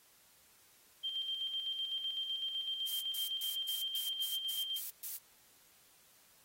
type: tone with tremolo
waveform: sine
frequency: 3161 Hz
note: G7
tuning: 14 cents sharp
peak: -34 dBFS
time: 1.03-4.8 s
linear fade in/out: 20 ms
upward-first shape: square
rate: 7.9 Hz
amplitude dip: 45%
type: noise bursts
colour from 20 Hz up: violet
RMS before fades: -40 dBFS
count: 9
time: 2.87-5.17 s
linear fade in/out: 2 ms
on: 140 ms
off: 130 ms
effects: white hiss -65 dBFS RMS until 6.44 s + AAC 48 kbps